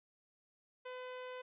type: tone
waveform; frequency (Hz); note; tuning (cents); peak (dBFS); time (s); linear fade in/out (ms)
sawtooth; 505; B4; +39; -40; 0.85-1.42; 10
effects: resampled to 8000 Hz